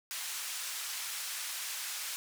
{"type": "band-pass noise", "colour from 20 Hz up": "white", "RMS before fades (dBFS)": -39, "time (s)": [0.11, 2.16], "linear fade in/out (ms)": 0, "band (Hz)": [1200, 11000], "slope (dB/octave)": 12, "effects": []}